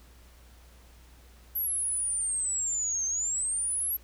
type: exponential two-way sweep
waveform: sine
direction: down then up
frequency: 11810 to 6272 to 11810 Hz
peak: -27 dBFS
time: 1.55-3.97 s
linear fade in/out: 10 ms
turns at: 3.06 s
effects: added 60 Hz sine -52 dBFS peak until 4.03 s + pink hiss -59 dBFS RMS until 4.03 s